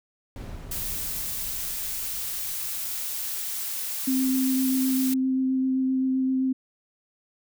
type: noise with exponential decay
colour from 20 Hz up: brown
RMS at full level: -34 dBFS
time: 0.36-4.55 s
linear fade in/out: 1 ms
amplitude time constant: 910 ms
type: noise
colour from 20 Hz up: blue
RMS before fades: -31 dBFS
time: 0.71-5.14 s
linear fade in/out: 5 ms
type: tone with vibrato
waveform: sine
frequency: 261.6 Hz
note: C4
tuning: in tune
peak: -21 dBFS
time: 4.07-6.53 s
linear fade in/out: 10 ms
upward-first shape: sine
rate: 7.7 Hz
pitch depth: 10 cents each way
effects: none